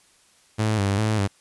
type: tone with vibrato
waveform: sawtooth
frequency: 103.83 Hz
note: G#2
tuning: in tune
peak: -16 dBFS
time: 0.58-1.28 s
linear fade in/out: 20 ms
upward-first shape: square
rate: 2.5 Hz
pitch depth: 77 cents each way
effects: white hiss -58 dBFS RMS until 1.4 s + resampled to 24000 Hz